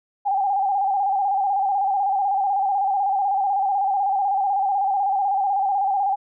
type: tone with vibrato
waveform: sine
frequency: 791 Hz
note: G5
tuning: 15 cents sharp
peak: -18 dBFS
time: 0.25-6.16 s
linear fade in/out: 20 ms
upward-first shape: square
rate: 16 Hz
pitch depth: 53 cents each way
effects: none